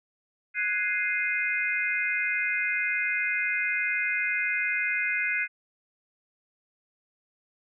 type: chord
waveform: sine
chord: Ab dominant seventh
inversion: third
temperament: equal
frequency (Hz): 1480 / 1661.2 / 2093 / 2489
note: Gb6 / Ab6 / C7 / Eb7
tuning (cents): 0 / 0 / 0 / 0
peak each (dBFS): -32 / -33 / -28 / -30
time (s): 0.54-5.48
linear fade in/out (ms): 50
effects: none